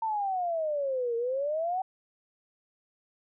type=exponential two-way sweep; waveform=sine; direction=down then up; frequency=910 to 458.6 to 768 Hz; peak=-27 dBFS; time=0.02-1.82 s; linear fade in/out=5 ms; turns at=1.16 s; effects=none